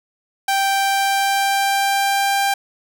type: tone with pitch glide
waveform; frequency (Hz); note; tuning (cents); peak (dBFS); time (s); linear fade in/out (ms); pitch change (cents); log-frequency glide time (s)
sawtooth; 784 to 793.1; G5 to G5; 0 to +20; -12; 0.48-2.54; 5; +20; 0.63-2.37
effects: none